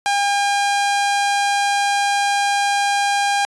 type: tone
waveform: sawtooth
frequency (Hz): 806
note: G5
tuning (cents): +48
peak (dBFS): -12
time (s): 0.06-3.45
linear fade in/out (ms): 0
effects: resampled to 22050 Hz